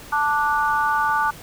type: harmonic tone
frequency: 293.7 Hz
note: D4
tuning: in tune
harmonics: 3 / 4 / 5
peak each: -21 / -22 / -23 dBFS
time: 0.12-1.31 s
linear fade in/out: 10 ms
effects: pink hiss -41 dBFS RMS until 1.42 s